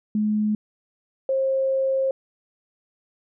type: tone pair in turn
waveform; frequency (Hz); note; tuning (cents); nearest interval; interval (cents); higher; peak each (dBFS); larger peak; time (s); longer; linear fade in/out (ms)
sine; 212.3 / 533.7; G#3 / C5; +38 / +34; octave + major third; 1596; second; -19; neither; 0.15-0.55 / 1.29-2.11; second; 2
effects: none